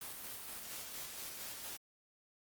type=noise with tremolo; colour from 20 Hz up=white; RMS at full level=-45 dBFS; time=0.01-1.77 s; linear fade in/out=5 ms; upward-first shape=square; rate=4.3 Hz; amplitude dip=25%; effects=Opus 32 kbps